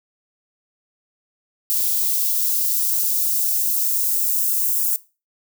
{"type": "noise with high-pass filter sweep", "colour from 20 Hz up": "violet", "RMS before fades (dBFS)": -20, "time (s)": [1.7, 4.96], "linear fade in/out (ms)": 0, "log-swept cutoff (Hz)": [3500, 7000], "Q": 0.93, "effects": ["noise-tail reverb RT60 0.3 s tail -19 dB re dry"]}